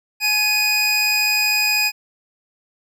25% pulse tone pair together, 847.1 / 2489 Hz, G#5 / D#7, +34 / 0 cents, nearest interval octave + perfect fifth, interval 1866 cents, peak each -24 / -12 dBFS, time 0.2-1.92 s, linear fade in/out 50 ms, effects none

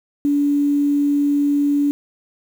sine tone, 287.5 Hz, D4, 37 cents flat, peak -14 dBFS, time 0.25-1.91 s, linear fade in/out 0 ms, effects 7-bit

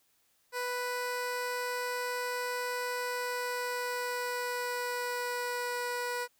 15% pulse tone with pitch glide, 493.9 to 488.5 Hz, B4 to B4, 0 to -19 cents, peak -26 dBFS, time 0.52-6.28 s, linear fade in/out 50 ms, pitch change -19 cents, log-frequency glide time 2.93-5.82 s, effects white hiss -71 dBFS RMS until 6.39 s

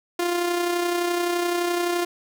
sawtooth tone with amplitude modulation, 349.2 Hz, F4, in tune, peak -16 dBFS, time 0.19-2.05 s, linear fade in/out 5 ms, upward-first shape sine, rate 31.7 Hz, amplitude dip 40%, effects none

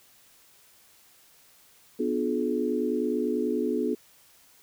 sine chord, B diminished seventh, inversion none, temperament just, 246.9 / 296.3 / 355.6 / 426.7 Hz, B3 / D4 / F4 / Ab4, 0 / +15 / +31 / +47 cents, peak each -29 / -31 / -31 / -29 dBFS, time 1.99-3.95 s, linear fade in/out 10 ms, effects white hiss -58 dBFS RMS until 4.62 s

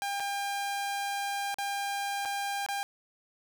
sawtooth tone with dropouts, 801 Hz, G5, 37 cents sharp, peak -27 dBFS, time 0.02-2.83 s, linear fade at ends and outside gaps 0 ms, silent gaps 0.199-0.203 / 1.543-1.585 / 2.251-2.256 / 2.663-2.687 s, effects none

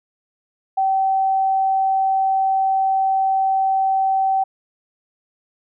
sine tone, 770 Hz, G5, 31 cents flat, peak -15 dBFS, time 0.77-4.44 s, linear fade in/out 10 ms, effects none

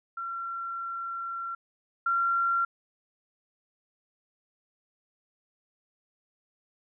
sine tone pair in turn, 1364 / 1372.7 Hz, F6 / F6, -41 / -30 cents, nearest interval unison, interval 11 cents, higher second, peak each -32 / -23 dBFS, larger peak second, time 0.17-1.55 / 2.06-2.65 s, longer first, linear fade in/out 5 ms, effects none

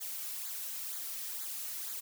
blue noise with flanger, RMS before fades -40 dBFS, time 0-2.01 s, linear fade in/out 20 ms, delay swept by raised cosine 0.35 to 2.95 ms, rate 2.1 Hz, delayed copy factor -0.7, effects none

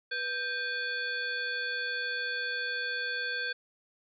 harmonic tone with a mistuned harmonic, 492.2 Hz, B4, 6 cents flat, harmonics 1 / 3 / 5 / 7 / 9, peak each -43 / -32 / -42 / -42 / -40 dBFS, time 0.11-3.53 s, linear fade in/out 10 ms, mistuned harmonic 3, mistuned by +110 cents, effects none

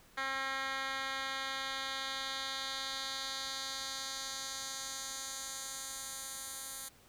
10% pulse tone with band-pass filter sweep, 268.4 Hz, C4, 44 cents sharp, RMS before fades -40 dBFS, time 0.17-6.89 s, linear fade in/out 10 ms, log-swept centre 2100 to 10000 Hz, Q 1.5, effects pink hiss -62 dBFS RMS until 7.08 s

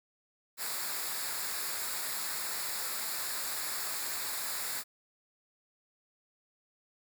white noise with comb filter, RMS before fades -36 dBFS, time 0.57-4.84 s, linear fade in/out 50 ms, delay 0.33 ms, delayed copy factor -0.65, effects none

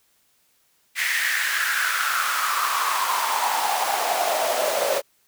pink noise with high-pass filter sweep, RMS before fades -23 dBFS, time 0.95-5.02 s, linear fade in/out 50 ms, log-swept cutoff 2000 to 540 Hz, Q 6.1, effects white hiss -64 dBFS RMS until 5.27 s

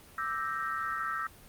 sine chord, E half-diminished seventh, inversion third, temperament equal, 1174.7 / 1318.5 / 1568 / 1864.7 Hz, D6 / E6 / G6 / Bb6, 0 / 0 / 0 / 0 cents, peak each -39 / -33 / -38 / -39 dBFS, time 0.18-1.27 s, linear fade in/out 2 ms, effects pink hiss -54 dBFS RMS until 1.48 s + Opus 32 kbps

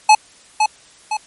square tone with echo, 857 Hz, A5, 46 cents flat, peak -6 dBFS, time 0.09-0.15 s, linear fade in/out 5 ms, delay 510 ms, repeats 2, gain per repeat -6 dB, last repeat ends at 1.17 s, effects white hiss -47 dBFS RMS until 1.26 s + MP3 48 kbps

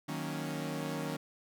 sawtooth chord, D# minor seventh, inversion none, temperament equal, 155.56 / 185 / 233.1 / 277.2 Hz, D#3 / F#3 / A#3 / C#4, 0 / 0 / 0 / 0 cents, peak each -35 / -39 / -39 / -36 dBFS, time 0.08-1.17 s, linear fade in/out 10 ms, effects none

